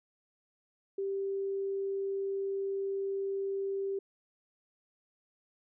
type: tone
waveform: sine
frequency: 392 Hz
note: G4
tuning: in tune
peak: -31 dBFS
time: 0.98-3.99 s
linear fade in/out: 5 ms
effects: none